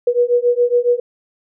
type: beating tone pair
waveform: sine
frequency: 481.2 / 488.4 Hz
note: B4 / B4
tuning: -45 / -19 cents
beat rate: 7.2 Hz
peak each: -15 dBFS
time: 0.07-1 s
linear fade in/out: 5 ms
effects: none